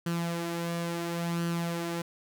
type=tone with flanger; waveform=sawtooth; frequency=169.8 Hz; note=F3; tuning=48 cents flat; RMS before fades=-32 dBFS; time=0.06-2.02 s; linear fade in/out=5 ms; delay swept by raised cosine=0.66 to 4.16 ms; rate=0.72 Hz; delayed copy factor=+0.5; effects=none